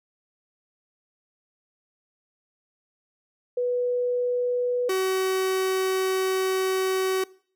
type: tone pair in turn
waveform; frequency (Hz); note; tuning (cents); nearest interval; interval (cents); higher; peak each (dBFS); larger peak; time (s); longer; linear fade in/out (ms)
sine / 45% pulse; 491.8 / 377.8; B4 / F#4; -7 / +36; perfect fourth; 457; first; -22; neither; 3.57-4.89 / 4.89-7.24; second; 5
effects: noise-tail reverb RT60 0.5 s tail -22 dB re dry